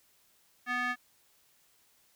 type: tone with band-pass filter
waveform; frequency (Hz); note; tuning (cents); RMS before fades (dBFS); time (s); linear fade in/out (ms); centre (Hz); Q
square; 246.9; B3; 0; -32; 0.66-0.96; 50; 1700; 2.9
effects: white hiss -67 dBFS RMS until 2.15 s